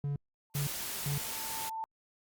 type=tone bursts; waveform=triangle; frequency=142.8 Hz; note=D3; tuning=48 cents flat; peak=-29 dBFS; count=3; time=0.04-1.18 s; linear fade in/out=2 ms; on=120 ms; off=390 ms
type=tone with exponential growth; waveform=sine; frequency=890 Hz; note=A5; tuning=20 cents sharp; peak=-33 dBFS; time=0.5-1.84 s; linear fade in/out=0 ms; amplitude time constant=290 ms
type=noise; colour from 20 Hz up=white; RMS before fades=-38 dBFS; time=0.54-1.7 s; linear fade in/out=20 ms
effects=Opus 48 kbps